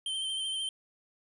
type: tone with vibrato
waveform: square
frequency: 3120 Hz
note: G7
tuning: 9 cents flat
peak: -32 dBFS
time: 0.06-0.69 s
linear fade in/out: 2 ms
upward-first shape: sine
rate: 13 Hz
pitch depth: 27 cents each way
effects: resampled to 24000 Hz